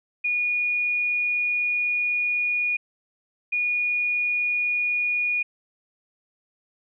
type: tone bursts at uneven times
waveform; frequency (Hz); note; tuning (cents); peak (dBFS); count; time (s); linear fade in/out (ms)
sine; 2448; D#7; -29; -21; 2; 0.24-2.77 / 3.52-5.43; 10
effects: none

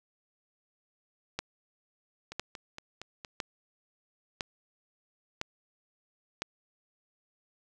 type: two click trains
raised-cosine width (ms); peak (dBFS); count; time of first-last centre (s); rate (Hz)
0.2; -15 / -24; 6 / 5; 1.39-6.42 / 2.32-3.248; 0.994 / 4.31
effects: none

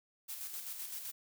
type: noise with tremolo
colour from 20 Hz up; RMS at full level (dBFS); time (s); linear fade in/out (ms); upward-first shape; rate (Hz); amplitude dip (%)
blue; -42; 0.28-1.12; 20; square; 7.8; 40
effects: none

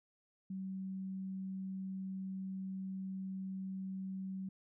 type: tone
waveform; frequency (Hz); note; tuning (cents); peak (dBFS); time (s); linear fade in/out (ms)
sine; 190.4; F#3; +50; -39; 0.5-4.49; 5
effects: none

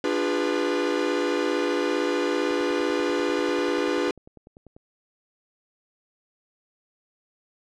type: chord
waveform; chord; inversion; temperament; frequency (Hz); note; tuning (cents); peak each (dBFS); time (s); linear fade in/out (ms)
45% pulse; D diminished seventh; none; equal with one note detuned; 293.7 / 349.2 / 406.8 / 493.9; D4 / F4 / Ab4 / Cb5; 0 / 0 / -36 / 0; -28; 0.04-4.11; 2
type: click train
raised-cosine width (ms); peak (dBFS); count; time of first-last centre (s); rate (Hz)
2; -34; 24; 2.51-4.765; 10.2
effects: low-pass 5000 Hz 12 dB/octave

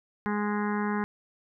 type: harmonic tone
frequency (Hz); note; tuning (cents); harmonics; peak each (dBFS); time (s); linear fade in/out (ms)
207.7; G#3; 0; 1 / 2 / 4 / 5 / 6 / 7 / 8 / 9 / 10; -28 / -34 / -36 / -36 / -41 / -40 / -40 / -42 / -48; 0.26-1.04; 0
effects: none

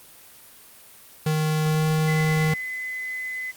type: tone with pitch glide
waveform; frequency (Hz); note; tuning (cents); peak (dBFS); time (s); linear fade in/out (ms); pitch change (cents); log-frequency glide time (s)
square; 155.3 to 156.47; D#3 to D#3; -3 to +10; -20; 1.26-2.54; 5; +13; 1.68-1.87
type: tone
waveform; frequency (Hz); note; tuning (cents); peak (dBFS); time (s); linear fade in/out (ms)
sine; 2025; B6; +43; -28; 2.07-3.52; 20
effects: white hiss -48 dBFS RMS until 3.56 s + Opus 32 kbps

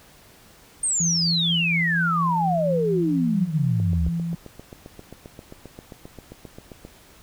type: exponential sweep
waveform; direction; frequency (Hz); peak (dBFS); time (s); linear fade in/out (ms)
sine; down; 8870 to 69.3; -20; 0.83-4.09; 5
type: tone with tremolo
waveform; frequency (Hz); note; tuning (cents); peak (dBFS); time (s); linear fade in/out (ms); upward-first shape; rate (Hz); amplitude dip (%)
sine; 168.4; E3; +37; -22; 1-4.35; 5; sine; 4.2; 25
type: click train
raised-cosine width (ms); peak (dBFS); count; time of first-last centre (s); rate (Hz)
2; -25; 24; 3.8-6.85; 7.54
effects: pink hiss -51 dBFS RMS until 7.22 s

